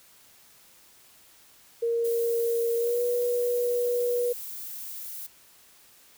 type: tone with pitch glide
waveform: sine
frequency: 465.9 to 484.6 Hz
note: A#4 to B4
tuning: -1 to -33 cents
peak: -23 dBFS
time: 1.82-4.33 s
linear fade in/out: 10 ms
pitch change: +68 cents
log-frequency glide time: 2.78-3.04 s
type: noise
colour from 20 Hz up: violet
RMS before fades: -38 dBFS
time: 2.04-5.27 s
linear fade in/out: 10 ms
effects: white hiss -56 dBFS RMS until 6.17 s